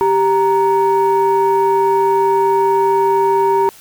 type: tone pair together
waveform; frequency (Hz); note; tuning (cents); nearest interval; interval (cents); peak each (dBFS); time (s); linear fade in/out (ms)
sine; 392 / 932.3; G4 / A#5; 0 / 0; octave + minor third; 1500; -12; 0.01-3.69; 0
effects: tanh soft clip ceiling -6 dBFS + white hiss -42 dBFS RMS until 3.8 s